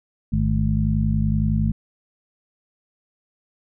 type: harmonic tone with a mistuned harmonic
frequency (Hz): 50.8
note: G#1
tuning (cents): -38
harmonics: 1 / 2 / 3 / 4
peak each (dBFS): -23 / -23 / -23 / -23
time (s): 0.32-1.72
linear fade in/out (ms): 10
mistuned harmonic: 4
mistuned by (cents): +92
effects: none